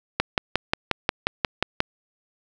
click train, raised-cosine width 0.3 ms, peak -3 dBFS, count 10, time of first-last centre 0.2-1.804 s, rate 5.61 Hz, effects none

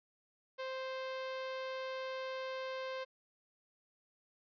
sawtooth tone, 523.3 Hz, C5, in tune, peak -35 dBFS, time 0.58-3.05 s, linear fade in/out 20 ms, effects resampled to 11025 Hz

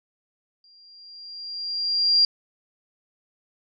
sine tone with exponential growth, 4771 Hz, D8, 26 cents sharp, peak -13 dBFS, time 0.64-2.25 s, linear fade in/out 2 ms, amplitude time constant 350 ms, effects none

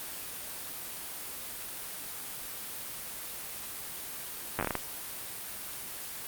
slowing click train, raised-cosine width 0.5 ms, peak -14 dBFS, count 8, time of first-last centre 4.59-4.753 s, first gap 9 ms, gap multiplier 1.31, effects white hiss -40 dBFS RMS until 6.27 s + Opus 32 kbps

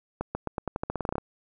accelerating click train, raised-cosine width 1 ms, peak -15 dBFS, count 15, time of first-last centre 0.21-1.182 s, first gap 140 ms, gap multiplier 0.88, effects none

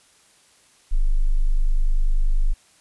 sine tone, 25.16 Hz, G0, 46 cents sharp, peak -14 dBFS, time 0.91-2.54 s, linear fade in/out 20 ms, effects white hiss -56 dBFS RMS until 2.8 s + resampled to 24000 Hz

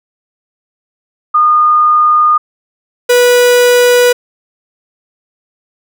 sine / 45% pulse tone pair in turn, 1222 / 489.7 Hz, D#6 / B4, -32 / -15 cents, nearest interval octave + major third, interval 1583 cents, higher first, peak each -5 dBFS, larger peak neither, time 1.34-2.38 / 3.09-4.13 s, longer neither, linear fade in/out 10 ms, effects none

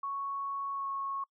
sine tone with pitch glide, 1108.7 to 1098.5 Hz, C#6 to C#6, 0 to -16 cents, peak -33 dBFS, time 0.03-1.24 s, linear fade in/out 5 ms, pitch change -16 cents, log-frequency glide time 0.73-0.87 s, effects noise-tail reverb RT60 0.1 s tail -25 dB re dry

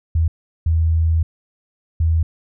sine tone bursts at uneven times, 81.3 Hz, E2, 23 cents flat, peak -13 dBFS, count 3, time 0.15-0.28 / 0.66-1.23 / 2-2.23 s, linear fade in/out 5 ms, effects none

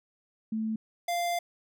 sine / square tone pair in turn, 220 / 694.8 Hz, A3 / F5, 0 / -9 cents, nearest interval octave + minor sixth, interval 1991 cents, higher second, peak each -28 dBFS, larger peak neither, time 0.52-0.76 / 1.08-1.39 s, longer second, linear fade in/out 5 ms, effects none

